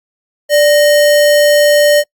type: tone with sample-and-hold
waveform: sine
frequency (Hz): 587.3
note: D5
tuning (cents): 0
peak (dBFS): -5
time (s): 0.49-2.04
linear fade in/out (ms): 50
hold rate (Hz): 2450
effects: noise-tail reverb RT60 0.1 s tail -26 dB re dry + Opus 48 kbps